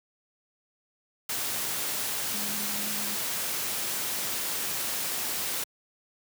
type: tone in noise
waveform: sine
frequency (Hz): 207.6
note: G#3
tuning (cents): 0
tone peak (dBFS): -40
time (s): 2.34-3.15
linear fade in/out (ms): 5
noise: white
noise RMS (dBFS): -31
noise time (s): 1.29-5.64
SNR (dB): -12
effects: high-pass 100 Hz 12 dB/octave